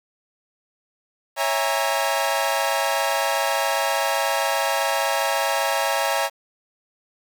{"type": "chord", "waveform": "sawtooth", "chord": "A# half-diminished seventh", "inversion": "first", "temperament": "equal with one note detuned", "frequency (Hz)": [554.4, 659.3, 817.8, 932.3], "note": ["C#5", "E5", "G#5", "A#5"], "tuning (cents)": [0, 0, -27, 0], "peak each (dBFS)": -22, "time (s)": [1.36, 6.3], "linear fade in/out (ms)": 50, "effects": ["8-bit"]}